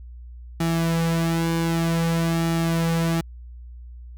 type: tone with flanger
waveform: sawtooth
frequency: 165.8 Hz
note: E3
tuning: 10 cents sharp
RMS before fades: -22 dBFS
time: 0.6-3.21 s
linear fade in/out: 5 ms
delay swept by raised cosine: 1.9 to 4.5 ms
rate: 0.53 Hz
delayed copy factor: -0.65
effects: added 60 Hz sine -37 dBFS peak until 4.17 s